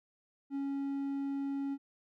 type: tone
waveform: triangle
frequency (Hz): 277.2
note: C#4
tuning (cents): 0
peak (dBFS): -31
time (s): 0.5-1.78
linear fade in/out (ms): 50
effects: none